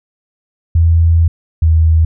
sine tone pair in turn, 83 / 80.5 Hz, E2 / E2, +12 / -41 cents, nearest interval minor second, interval 53 cents, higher first, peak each -6 dBFS, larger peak neither, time 0.75-1.28 / 1.62-2.05 s, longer first, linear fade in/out 5 ms, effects none

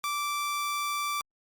sawtooth tone, 1168 Hz, D6, 10 cents flat, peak -25 dBFS, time 0.04-1.21 s, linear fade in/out 0 ms, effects Opus 48 kbps

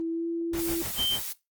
sine tone with pitch glide, 329.6 to 335.6 Hz, E4 to E4, 0 to +31 cents, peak -27 dBFS, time 0-0.82 s, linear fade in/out 0 ms, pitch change +31 cents, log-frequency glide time 0.1-0.27 s
pink noise with tremolo, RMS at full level -36 dBFS, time 0.53-1.23 s, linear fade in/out 5 ms, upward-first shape sine, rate 6.8 Hz, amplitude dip 85%
blue noise, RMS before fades -34 dBFS, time 0.58-1.33 s, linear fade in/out 10 ms
sine tone, 3120 Hz, G7, 9 cents flat, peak -24 dBFS, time 0.96-1.19 s, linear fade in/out 50 ms
effects noise-tail reverb RT60 0.2 s tail -18 dB re dry + Opus 24 kbps

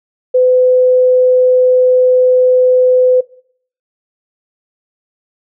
sine tone, 506 Hz, B4, 42 cents sharp, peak -6 dBFS, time 0.34-3.21 s, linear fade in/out 10 ms, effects noise-tail reverb RT60 0.6 s tail -21 dB re dry

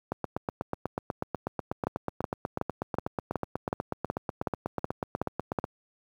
two click trains, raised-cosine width 1 ms, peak -15 / -13 dBFS, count 46 / 11, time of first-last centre 0.12-5.641 / 1.87-5.587 s, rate 8.15 / 2.69 Hz, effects high-pass 80 Hz 12 dB/octave + 9-bit

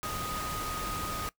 sine tone in noise, 1244.5 Hz, D#6, in tune, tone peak -36 dBFS, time 0.03-1.29 s, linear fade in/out 0 ms, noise pink, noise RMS -37 dBFS, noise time 0.03-1.29 s, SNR -2 dB, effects noise-tail reverb RT60 0.1 s tail -19 dB re dry

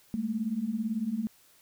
sine beating tone pair, 207.7 / 225.7 Hz, G#3 / A3, 0 / +44 cents, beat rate 18 Hz, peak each -33 / -30 dBFS, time 0.14-1.27 s, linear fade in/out 0 ms, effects white hiss -61 dBFS RMS until 1.61 s

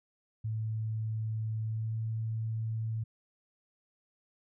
sine tone with pitch glide, 110 to 111.54 Hz, A2 to A2, 0 to +24 cents, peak -31 dBFS, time 0.44-3.04 s, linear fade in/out 10 ms, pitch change +24 cents, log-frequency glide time 1.63-1.96 s, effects none

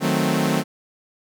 sawtooth chord, D# diminished seventh, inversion none, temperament equal, 155.56 / 185 / 220 / 261.6 Hz, D#3 / F#3 / A3 / C4, 0 / 0 / 0 / 0 cents, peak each -20 dBFS, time 0-0.64 s, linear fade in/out 50 ms, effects none

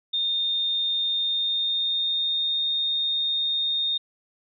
sine tone with pitch glide, 3646 to 3676 Hz, A#7 to A#7, -39 to -25 cents, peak -22 dBFS, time 0.13-3.98 s, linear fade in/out 10 ms, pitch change +14 cents, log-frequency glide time 1.1-2.71 s, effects none

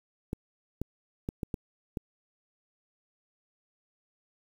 clicks, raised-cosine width 3 ms, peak -19 dBFS, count 6, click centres 0.331 / 0.816 / 1.289 / 1.432 / 1.542 / 1.972 s, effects 8-bit

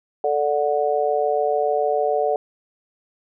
harmonic tone, 146.83 Hz, D3, in tune, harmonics 3 / 4 / 5, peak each -22 / -22 / -22 dBFS, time 0.24-2.36 s, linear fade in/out 2 ms, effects none

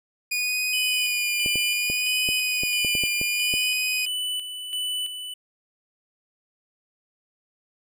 sawtooth tone with vibrato, 2452 Hz, D#7, 26 cents flat, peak -20 dBFS, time 0.31-4.06 s, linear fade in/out 10 ms, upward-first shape sine, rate 0.63 Hz, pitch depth 31 cents each way
square tone with tremolo, 2985 Hz, F#7, 15 cents sharp, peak -26 dBFS, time 0.73-5.34 s, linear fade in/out 5 ms, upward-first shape square, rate 1.5 Hz, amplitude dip 55%
clicks, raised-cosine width 2 ms, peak -19 dBFS, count 10, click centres 1.461 / 1.557 / 1.9 / 2.289 / 2.635 / 2.848 / 2.952 / 3.037 / 3.214 / 3.539 s
effects none

